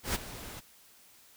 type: noise with ADSR envelope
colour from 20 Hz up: pink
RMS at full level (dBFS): -29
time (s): 0.03-0.61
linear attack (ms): 120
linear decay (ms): 18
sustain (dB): -15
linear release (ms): 22
effects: white hiss -59 dBFS RMS until 1.36 s